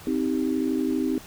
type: chord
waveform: sine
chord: C minor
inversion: none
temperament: just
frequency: 261.6 / 314 / 392.4 Hz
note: C4 / Eb4 / G4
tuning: 0 / +16 / +2 cents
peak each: -25 / -26 / -30 dBFS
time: 0.07-1.18 s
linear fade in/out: 2 ms
effects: pink hiss -45 dBFS RMS until 1.26 s